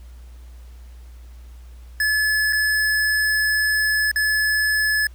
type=tone with dropouts; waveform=square; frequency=1718 Hz; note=A6; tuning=42 cents flat; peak=-18 dBFS; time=2-5.07 s; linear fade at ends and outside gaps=2 ms; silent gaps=2.526-2.53 / 4.115-4.159 s; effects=added 60 Hz sine -38 dBFS peak until 5.14 s + pink hiss -56 dBFS RMS until 5.14 s